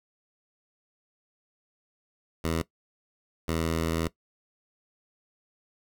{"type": "tone bursts at uneven times", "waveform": "10% pulse", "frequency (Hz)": 81.7, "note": "E2", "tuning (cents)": -15, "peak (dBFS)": -18, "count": 2, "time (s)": [[2.44, 2.62], [3.48, 4.08]], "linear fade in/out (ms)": 5, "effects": ["noise-tail reverb RT60 0.1 s tail -18 dB re dry"]}